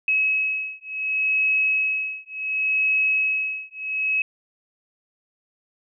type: beating tone pair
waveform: sine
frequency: 2565 / 2565.69 Hz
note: E7 / E7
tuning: -48 / -47 cents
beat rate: 0.69 Hz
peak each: -23 dBFS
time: 0.08-4.22 s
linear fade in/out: 2 ms
effects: none